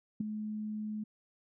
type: tone with ADSR envelope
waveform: sine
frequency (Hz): 213.5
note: G#3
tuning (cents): +48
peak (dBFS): -26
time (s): 0.2-1.04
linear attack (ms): 8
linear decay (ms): 7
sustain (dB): -9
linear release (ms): 9
effects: none